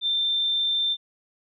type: tone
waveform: sine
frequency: 3574 Hz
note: A7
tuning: 26 cents sharp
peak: -21 dBFS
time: 0.01-0.97 s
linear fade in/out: 50 ms
effects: none